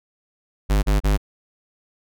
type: tone bursts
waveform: square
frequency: 50.6 Hz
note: G#1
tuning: 44 cents flat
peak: -16 dBFS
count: 3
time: 0.69-1.176 s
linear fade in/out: 20 ms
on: 140 ms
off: 33 ms
effects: none